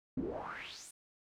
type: noise with band-pass filter sweep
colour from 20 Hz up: brown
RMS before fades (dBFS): -42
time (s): 0.17-0.91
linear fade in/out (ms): 5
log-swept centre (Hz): 240 to 10000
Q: 4.8
effects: none